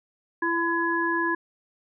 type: harmonic tone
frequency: 336.4 Hz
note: E4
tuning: 35 cents sharp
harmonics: 1 / 3 / 5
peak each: -27 / -27 / -26 dBFS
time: 0.42-1.35 s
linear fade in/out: 5 ms
effects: none